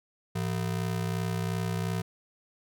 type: ring-modulated tone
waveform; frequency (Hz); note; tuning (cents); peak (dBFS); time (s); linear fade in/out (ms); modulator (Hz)
square; 139.4; C#3; +10; -26; 0.35-2.02; 10; 31.4
effects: none

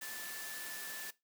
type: tone in noise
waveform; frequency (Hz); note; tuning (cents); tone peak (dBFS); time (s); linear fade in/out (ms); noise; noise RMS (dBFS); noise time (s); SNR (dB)
sine; 1751; A6; -9; -47; 0.01-1.11; 10; white; -45; 0.01-1.11; -5
effects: noise-tail reverb RT60 0.2 s tail -18 dB re dry + high-pass 200 Hz 12 dB/octave

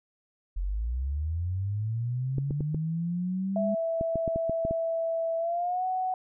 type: linear sweep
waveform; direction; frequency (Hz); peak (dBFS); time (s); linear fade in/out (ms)
sine; up; 42.04 to 206.3; -27; 0.56-3.75; 10
type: clicks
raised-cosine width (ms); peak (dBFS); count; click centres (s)
3; -19; 11; 2.383 / 2.508 / 2.607 / 2.746 / 4.011 / 4.157 / 4.278 / 4.36 / 4.496 / 4.651 / 4.71
type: tone with pitch glide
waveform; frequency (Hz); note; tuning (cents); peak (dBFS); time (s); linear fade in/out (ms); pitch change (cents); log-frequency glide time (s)
sine; 659.3 to 744.3; E5 to F#5; 0 to +10; -26; 3.56-6.14; 2; +210; 5.38-5.85
effects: none

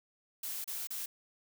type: noise with dropouts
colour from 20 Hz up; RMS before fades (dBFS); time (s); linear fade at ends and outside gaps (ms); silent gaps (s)
blue; -39; 0.43-1.06; 5; 0.643-0.676 / 0.872-0.905
effects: none

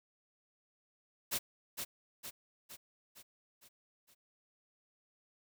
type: noise with echo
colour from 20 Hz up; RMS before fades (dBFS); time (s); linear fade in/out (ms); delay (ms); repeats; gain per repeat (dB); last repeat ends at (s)
white; -35; 1.31-1.39; 20; 460; 6; -5; 4.15
effects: none

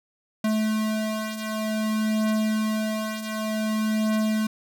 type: beating tone pair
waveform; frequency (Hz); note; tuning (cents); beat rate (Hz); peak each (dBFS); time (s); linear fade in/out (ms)
square; 216.4 / 216.94; A3 / A3; -29 / -24; 0.54; -30 / -25; 0.44-4.47; 5
effects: none

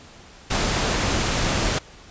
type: noise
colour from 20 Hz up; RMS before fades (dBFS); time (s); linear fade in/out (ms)
pink; -22; 0.5-1.79; 10
effects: pink hiss -46 dBFS RMS until 2.1 s + resampled to 16000 Hz

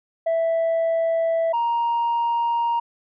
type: tone pair in turn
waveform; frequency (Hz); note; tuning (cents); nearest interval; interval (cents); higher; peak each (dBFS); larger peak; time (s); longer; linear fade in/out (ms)
sine; 659.3 / 937.1; E5 / A#5; 0 / +9; tritone; 609; second; -16 / -17; first; 0.26-1.53 / 1.53-2.8; neither; 10
effects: tanh soft clip ceiling -17 dBFS

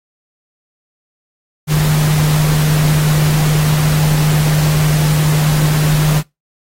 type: tone in noise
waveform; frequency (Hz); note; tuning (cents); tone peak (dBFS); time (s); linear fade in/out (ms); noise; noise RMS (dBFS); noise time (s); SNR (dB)
sine; 152.2; D#3; -38; -10; 1.67-6.23; 50; pink; -21; 1.67-6.23; +8
effects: noise-tail reverb RT60 0.2 s tail -23 dB re dry + AAC 48 kbps

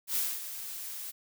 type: noise with ADSR envelope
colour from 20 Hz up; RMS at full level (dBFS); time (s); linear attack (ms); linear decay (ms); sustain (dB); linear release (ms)
blue; -29; 0.07-1.12; 88; 240; -11; 24
effects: none

